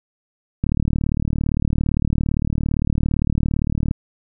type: click train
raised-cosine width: 5 ms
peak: -7 dBFS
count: 124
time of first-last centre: 0.64-3.911 s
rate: 37.6 Hz
effects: none